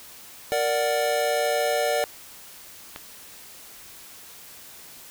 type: chord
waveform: square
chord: Bb augmented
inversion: none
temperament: equal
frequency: 466.2 / 587.3 / 740 Hz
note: Bb4 / D5 / F#5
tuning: 0 / 0 / 0 cents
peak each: -28 / -25 / -28 dBFS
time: 0.52-2.04 s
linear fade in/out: 0 ms
type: click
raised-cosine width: 0.3 ms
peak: -19 dBFS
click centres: 2.961 s
effects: white hiss -45 dBFS RMS until 5.1 s